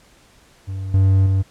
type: tone with level steps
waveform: triangle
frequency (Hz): 96.1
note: G2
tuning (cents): -34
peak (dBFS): -22 / -9 / -12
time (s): 0.67-1.43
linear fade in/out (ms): 20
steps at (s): 0.94 / 1.26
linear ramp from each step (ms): 2
effects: pink hiss -52 dBFS RMS until 1.5 s + low-pass 10000 Hz 12 dB/octave